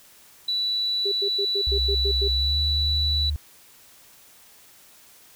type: tone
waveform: sine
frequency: 3951 Hz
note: B7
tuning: in tune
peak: -22 dBFS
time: 0.48-3.3 s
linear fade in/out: 5 ms
type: tone bursts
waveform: sine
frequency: 400 Hz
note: G4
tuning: 35 cents sharp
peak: -25 dBFS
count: 8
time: 1.05-2.283 s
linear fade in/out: 10 ms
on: 71 ms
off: 95 ms
type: tone with pitch glide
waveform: sine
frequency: 64.7 to 74.32 Hz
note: C2 to D2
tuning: -19 to +21 cents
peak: -23 dBFS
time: 1.67-3.36 s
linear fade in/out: 0 ms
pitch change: +240 cents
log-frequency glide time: 2.32-2.6 s
effects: white hiss -52 dBFS RMS until 5.35 s